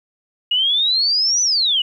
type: exponential two-way sweep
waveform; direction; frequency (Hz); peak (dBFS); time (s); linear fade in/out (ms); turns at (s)
sine; up then down; 2860 to 6040 to 2860; -14; 0.51-1.82; 5; 1.42
effects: 9-bit